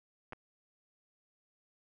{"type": "clicks", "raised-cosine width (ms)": 0.5, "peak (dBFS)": -29, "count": 2, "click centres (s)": [0.324, 0.332], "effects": []}